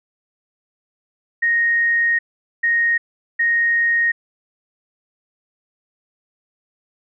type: tone bursts at uneven times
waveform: sine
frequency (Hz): 1864.7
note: A#6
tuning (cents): 0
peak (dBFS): -14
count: 3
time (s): 1.42-2.19 / 2.63-2.98 / 3.39-4.12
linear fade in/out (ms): 10
effects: none